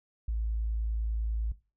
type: tone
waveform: sine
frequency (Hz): 55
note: A1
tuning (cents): 0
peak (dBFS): -28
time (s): 0.28-1.52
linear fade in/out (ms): 5
effects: noise-tail reverb RT60 0.3 s tail -17 dB re dry